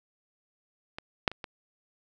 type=clicks; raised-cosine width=0.3 ms; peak=-21 / -6 / -24 / -21 dBFS; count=4; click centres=0.985 / 1.278 / 1.316 / 1.442 s; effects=none